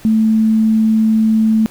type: tone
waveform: sine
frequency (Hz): 220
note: A3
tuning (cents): 0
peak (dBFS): -9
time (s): 0.05-1.66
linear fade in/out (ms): 0
effects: pink hiss -41 dBFS RMS until 1.7 s